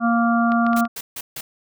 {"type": "harmonic tone", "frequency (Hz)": 233.1, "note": "A#3", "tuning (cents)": 0, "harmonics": [1, 3, 5, 6], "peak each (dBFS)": [-17, -22, -24, -25], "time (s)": [0, 0.88], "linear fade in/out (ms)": 50}
{"type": "clicks", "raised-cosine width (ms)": 0.3, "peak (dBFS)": -17, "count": 5, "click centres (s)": [0.52, 0.666, 0.732, 0.77, 0.853]}
{"type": "noise bursts", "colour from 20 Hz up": "white", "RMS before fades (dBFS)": -31, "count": 4, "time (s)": [0.76, 1.41], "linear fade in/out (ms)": 5, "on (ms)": 50, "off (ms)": 150}
{"effects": []}